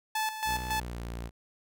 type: tone with tremolo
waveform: sawtooth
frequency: 870 Hz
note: A5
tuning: 20 cents flat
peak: -24 dBFS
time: 0.15-0.8 s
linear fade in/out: 5 ms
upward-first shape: square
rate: 3.6 Hz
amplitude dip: 65%
type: tone with pitch glide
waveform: sawtooth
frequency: 61.7 to 58.27 Hz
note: B1 to A#1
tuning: -1 to 0 cents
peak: -32 dBFS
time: 0.45-1.31 s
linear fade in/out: 50 ms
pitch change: -99 cents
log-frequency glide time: 0.73-1.03 s
effects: none